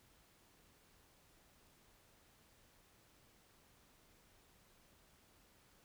silence, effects pink hiss -69 dBFS RMS until 5.84 s

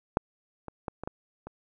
clicks, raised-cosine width 1 ms, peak -8 / -24 / -18 / -22 / -19 / -26 dBFS, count 6, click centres 0.171 / 0.683 / 0.882 / 1.036 / 1.075 / 1.47 s, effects none

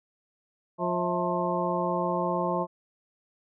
harmonic tone with a mistuned harmonic, 176.9 Hz, F3, 23 cents sharp, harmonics 1 / 2 / 3 / 4 / 5 / 6, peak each -32 / -32 / -32 / -32 / -32 / -32 dBFS, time 0.78-2.67 s, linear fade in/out 50 ms, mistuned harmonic 4, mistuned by -130 cents, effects none

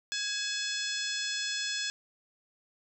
harmonic tone with a mistuned harmonic, 855 Hz, A5, 50 cents flat, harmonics 2 / 3 / 4 / 5 / 6 / 7 / 8 / 9, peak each -37 / -40 / -37 / -41 / -37 / -43 / -43 / -43 dBFS, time 0.12-1.9 s, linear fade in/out 0 ms, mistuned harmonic 2, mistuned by -58 cents, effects none

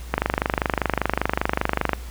click train, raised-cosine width 0.5 ms, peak -4 dBFS, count 46, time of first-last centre 0.14-1.933 s, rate 25.1 Hz, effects added 60 Hz sine -33 dBFS peak until 2.1 s + pink hiss -44 dBFS RMS until 2.1 s

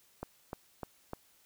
click train, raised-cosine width 1 ms, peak -24 dBFS, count 4, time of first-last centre 0.23-1.134 s, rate 3.32 Hz, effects white hiss -66 dBFS RMS until 1.45 s

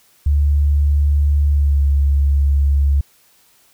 sine tone with pitch glide, 72.4 to 70.3 Hz, D2 to C#2, -24 to +25 cents, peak -11 dBFS, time 0.26-3.01 s, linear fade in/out 5 ms, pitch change -51 cents, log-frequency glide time 1.5-1.82 s, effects white hiss -54 dBFS RMS until 3.73 s

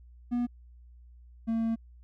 triangle tone pair in turn, 242.3 / 226.6 Hz, B3 / A#3, -33 / -49 cents, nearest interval minor second, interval 116 cents, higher first, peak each -24 dBFS, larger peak neither, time 0.31-0.47 / 1.47-1.76 s, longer second, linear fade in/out 20 ms, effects added 60 Hz sine -50 dBFS peak until 2.03 s

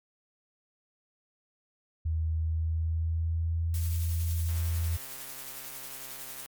sine tone with pitch glide, 80 to 83.45 Hz, D#2 to E2, +49 to +22 cents, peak -26 dBFS, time 2.05-4.97 s, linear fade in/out 10 ms, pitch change +73 cents, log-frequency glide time 2.37-3.91 s
blue noise with tremolo, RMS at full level -40 dBFS, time 3.74-6.46 s, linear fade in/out 0 ms, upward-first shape triangle, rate 11 Hz, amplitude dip 35%
click train, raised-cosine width 0.3 ms, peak -33 dBFS, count 263, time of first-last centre 4.49-6.46 s, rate 133 Hz
effects MP3 96 kbps

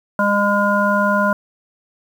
harmonic tone, 203.6 Hz, G#3, 34 cents flat, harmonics 1 / 3 / 5 / 7, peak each -19 / -19 / -19 / -19 dBFS, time 0.19-1.33 s, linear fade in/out 2 ms, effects 7-bit

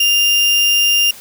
35% pulse tone, 2800 Hz, F7, 4 cents sharp, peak -9 dBFS, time 0-1.11 s, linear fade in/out 5 ms, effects white hiss -37 dBFS RMS until 1.2 s

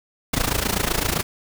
pink noise with amplitude modulation, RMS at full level -19 dBFS, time 0.33-1.23 s, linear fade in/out 10 ms, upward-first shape sine, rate 27.8 Hz, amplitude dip 85%, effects none

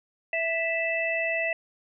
harmonic tone, 659.3 Hz, E5, in tune, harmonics 1 / 3 / 4, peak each -29 / -29 / -29 dBFS, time 0.33-1.53 s, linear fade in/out 2 ms, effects none

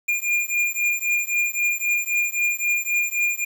square beating tone pair, 2411 / 2414.8 Hz, D7 / D7, +45 / +48 cents, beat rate 3.8 Hz, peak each -24 dBFS, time 0.08-3.45 s, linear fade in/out 10 ms, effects 8-bit

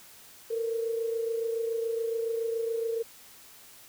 sine tone pair together, 455 / 482.1 Hz, A#4 / B4, -42 / -42 cents, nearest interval minor second, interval 100 cents, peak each -28 / -37 dBFS, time 0.5-3.03 s, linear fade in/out 10 ms, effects white hiss -52 dBFS RMS until 3.88 s

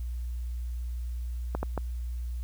clicks, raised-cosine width 1 ms, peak -16 dBFS, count 3, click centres 1.55 / 1.63 / 1.777 s, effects added 60 Hz sine -31 dBFS peak until 2.43 s + white hiss -60 dBFS RMS until 2.43 s

